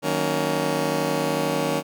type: chord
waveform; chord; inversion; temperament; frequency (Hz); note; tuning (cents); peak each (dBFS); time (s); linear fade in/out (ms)
15% pulse; D# minor seventh; none; just; 155.56 / 186.68 / 233.3 / 280; D#3 / F#3 / A#3 / C#4; 0 / +16 / +2 / +18; -21 / -24 / -24 / -20; 0.02-1.83; 50
effects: none